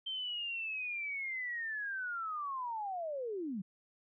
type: linear sweep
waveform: sine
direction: down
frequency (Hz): 3136 to 174.61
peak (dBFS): -36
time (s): 0.06-3.62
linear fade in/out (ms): 10
effects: none